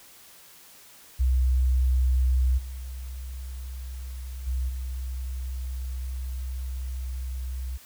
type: tone with level steps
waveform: sine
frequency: 63.9 Hz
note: C2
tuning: 40 cents flat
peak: -18 / -33 / -24 / -29 dBFS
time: 1.19-7.78 s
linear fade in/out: 20 ms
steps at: 2.57 / 4.46 / 4.68 s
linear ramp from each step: 20 ms
effects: tanh soft clip ceiling -14 dBFS + white hiss -51 dBFS RMS until 7.85 s